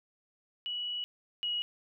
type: tone pair in turn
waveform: sine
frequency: 2935 / 2905 Hz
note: F#7 / F#7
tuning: -15 / -32 cents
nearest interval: unison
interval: 17 cents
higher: first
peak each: -33 / -30 dBFS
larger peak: second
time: 0.66-1.04 / 1.43-1.62 s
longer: first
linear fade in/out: 0 ms
effects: none